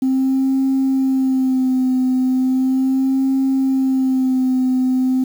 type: tone with vibrato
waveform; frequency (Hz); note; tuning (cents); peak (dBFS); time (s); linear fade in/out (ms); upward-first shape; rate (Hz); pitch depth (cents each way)
sine; 261.6; C4; 0; -12; 0.02-5.24; 5; sine; 0.37; 36
effects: tanh soft clip ceiling -11 dBFS + 7-bit